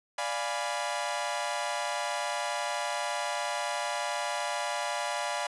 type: chord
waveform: sawtooth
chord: D diminished seventh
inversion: none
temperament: equal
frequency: 587.3 / 698.5 / 830.6 / 987.8 Hz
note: D5 / F5 / Ab5 / Cb6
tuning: 0 / 0 / 0 / 0 cents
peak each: -32 dBFS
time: 0.18-5.47 s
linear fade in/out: 5 ms
effects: resampled to 24000 Hz